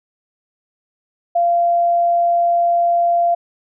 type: tone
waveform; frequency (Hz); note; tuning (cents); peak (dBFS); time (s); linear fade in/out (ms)
sine; 690; F5; -21; -12; 1.35-3.35; 10
effects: none